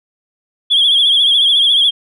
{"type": "tone with vibrato", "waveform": "sine", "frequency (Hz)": 3322, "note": "G#7", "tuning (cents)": 0, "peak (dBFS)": -7, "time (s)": [0.7, 1.91], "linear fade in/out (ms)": 20, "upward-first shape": "triangle", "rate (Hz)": 14, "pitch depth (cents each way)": 87, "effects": ["tanh soft clip ceiling -4 dBFS"]}